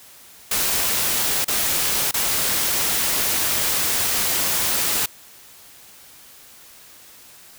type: noise with dropouts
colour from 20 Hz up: white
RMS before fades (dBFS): -21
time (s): 0.51-5.06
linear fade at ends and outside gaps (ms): 5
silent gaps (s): 1.446-1.48 / 2.112-2.14
effects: white hiss -46 dBFS RMS until 7.58 s